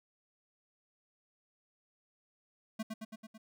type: tone with echo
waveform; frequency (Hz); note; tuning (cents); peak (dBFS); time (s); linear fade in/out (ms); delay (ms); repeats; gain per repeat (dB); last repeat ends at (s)
square; 220; A3; 0; -35; 2.79-2.83; 10; 110; 5; -3; 3.38
effects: none